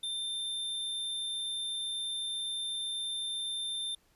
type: tone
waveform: square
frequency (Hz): 3583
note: A7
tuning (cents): +31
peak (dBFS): -34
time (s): 0.03-3.95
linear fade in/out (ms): 5
effects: pink hiss -69 dBFS RMS until 4.15 s + resampled to 32000 Hz